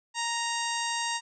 harmonic tone with a mistuned harmonic, 932.3 Hz, A#5, in tune, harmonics 1 / 2 / 3 / 4 / 5 / 6 / 7 / 8 / 9, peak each -32 / -35 / -37 / -38 / -39 / -40 / -40 / -41 / -42 dBFS, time 0.14-1.21 s, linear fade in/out 50 ms, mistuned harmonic 6, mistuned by +20 cents, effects none

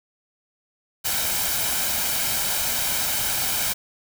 white noise with comb filter, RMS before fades -24 dBFS, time 1.04-3.74 s, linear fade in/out 20 ms, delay 1.3 ms, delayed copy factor +0.5, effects none

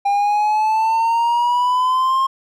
triangle exponential sweep, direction up, 800 to 1071 Hz, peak -12 dBFS, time 0.05-2.27 s, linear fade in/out 10 ms, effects none

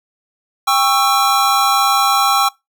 square chord, C# diminished, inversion second, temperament just, 798.3 / 1108.7 / 1330.5 Hz, G5 / C#6 / E6, +31 / 0 / +16 cents, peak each -17 dBFS, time 0.67-2.49 s, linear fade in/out 10 ms, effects noise-tail reverb RT60 0.2 s tail -23 dB re dry

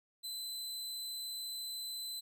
sawtooth tone, 4033 Hz, B7, 36 cents sharp, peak -37 dBFS, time 0.23-2.21 s, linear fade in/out 20 ms, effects none

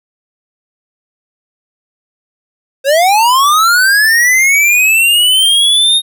square linear sweep, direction up, 522 to 3729 Hz, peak -7 dBFS, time 2.84-6.02 s, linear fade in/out 50 ms, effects none

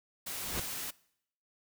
white noise, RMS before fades -39 dBFS, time 0.26-0.91 s, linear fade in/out 10 ms
pink noise with exponential growth, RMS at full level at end -32 dBFS, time 0.28-0.6 s, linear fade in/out 5 ms, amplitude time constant 69 ms
effects noise-tail reverb RT60 0.7 s tail -22 dB re dry

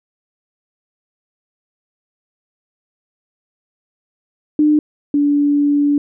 sine tone pair in turn, 300.9 / 288.9 Hz, D4 / D4, +42 / -28 cents, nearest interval minor second, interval 70 cents, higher first, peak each -9 / -11 dBFS, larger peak first, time 4.59-4.79 / 5.14-5.98 s, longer second, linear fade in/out 2 ms, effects none

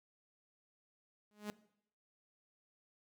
sawtooth tone with exponential growth, 208.9 Hz, G#3, 10 cents sharp, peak -33 dBFS, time 1.31-1.5 s, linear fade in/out 0 ms, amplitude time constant 41 ms, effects noise-tail reverb RT60 0.7 s tail -19 dB re dry

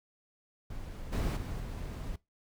brown noise with level steps, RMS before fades -42 / -30 / -37 / -39 dBFS, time 0.7-2.16 s, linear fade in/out 5 ms, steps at 1.12 / 1.36 / 1.59 s, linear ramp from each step 10 ms, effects noise-tail reverb RT60 0.2 s tail -20 dB re dry

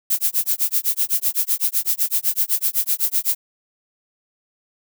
violet noise with tremolo, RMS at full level -17 dBFS, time 0.1-3.35 s, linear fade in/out 5 ms, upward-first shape sine, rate 7.9 Hz, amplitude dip 100%, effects none

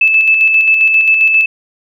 sine tone with tremolo, 2622 Hz, E7, 10 cents flat, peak -5 dBFS, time 0.01-1.46 s, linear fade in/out 5 ms, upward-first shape square, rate 7.5 Hz, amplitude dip 35%, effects none

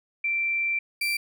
sine / 35% pulse tone pair in turn, 2349 / 2349 Hz, D7 / D7, 0 / 0 cents, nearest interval unison, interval 0 cents, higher neither, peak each -23 / -22 dBFS, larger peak second, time 0.24-0.79 / 1.01-1.17 s, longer first, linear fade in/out 5 ms, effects none

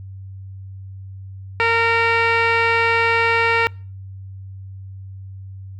15% pulse tone with low-pass filter, 460 Hz, A#4, 23 cents flat, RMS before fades -17 dBFS, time 1.6-3.67 s, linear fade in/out 0 ms, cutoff 2700 Hz, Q 6.2, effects noise-tail reverb RT60 0.4 s tail -26 dB re dry + added 96 Hz sine -32 dBFS peak until 5.79 s

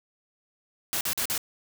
white noise bursts, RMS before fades -28 dBFS, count 4, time 0.93-1.378 s, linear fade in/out 0 ms, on 79 ms, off 44 ms, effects none

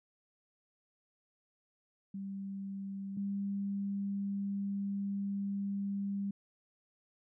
sine tone pair in turn, 196 / 199.08 Hz, G3 / G3, 0 / +27 cents, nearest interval unison, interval 27 cents, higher second, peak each -38 / -33 dBFS, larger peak second, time 2.14-3.17 / 3.17-6.31 s, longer second, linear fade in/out 5 ms, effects none

